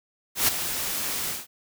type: noise with ADSR envelope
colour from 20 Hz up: white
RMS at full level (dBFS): -19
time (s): 0.35-1.47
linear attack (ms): 130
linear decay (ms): 12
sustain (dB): -10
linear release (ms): 180
effects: none